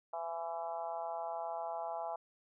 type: harmonic tone with a mistuned harmonic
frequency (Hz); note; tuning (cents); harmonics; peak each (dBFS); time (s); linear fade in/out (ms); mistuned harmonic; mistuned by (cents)
167.3; E3; +26; 3 / 4 / 5 / 6 / 7 / 8; -51 / -40 / -41 / -47 / -51 / -54; 0.13-2.16; 5; 7; -27
effects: none